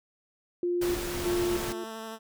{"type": "tone with tremolo", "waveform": "sine", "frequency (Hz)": 351.6, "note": "F4", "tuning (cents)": 12, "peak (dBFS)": -25, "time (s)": [0.63, 1.84], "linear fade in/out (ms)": 2, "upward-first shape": "square", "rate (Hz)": 1.6, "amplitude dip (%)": 65}
{"type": "noise", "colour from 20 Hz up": "pink", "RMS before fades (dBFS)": -35, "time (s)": [0.81, 1.73], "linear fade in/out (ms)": 10}
{"type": "tone with vibrato", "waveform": "10% pulse", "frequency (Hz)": 222.4, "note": "A3", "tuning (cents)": 19, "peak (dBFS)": -29, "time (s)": [1.2, 2.19], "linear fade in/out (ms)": 50, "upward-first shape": "square", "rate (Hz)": 12, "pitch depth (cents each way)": 11}
{"effects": []}